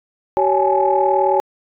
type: tone cluster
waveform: sine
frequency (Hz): 382 / 558 / 825 / 864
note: G4 / C#5 / G#5 / A5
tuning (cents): -45 / +11 / -12 / -32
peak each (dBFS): -18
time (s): 0.37-1.4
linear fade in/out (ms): 0
effects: tanh soft clip ceiling -3 dBFS